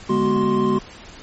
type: tone cluster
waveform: triangle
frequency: 144.4 / 206.3 / 243.7 / 375.5 / 1049 Hz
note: D3 / G#3 / B3 / F#4 / C6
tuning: -29 / -11 / -23 / +26 / +4 cents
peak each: -26 / -19 / -21 / -18 / -22 dBFS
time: 0.09-0.79 s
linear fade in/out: 10 ms
effects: pink hiss -41 dBFS RMS until 1.22 s + MP3 32 kbps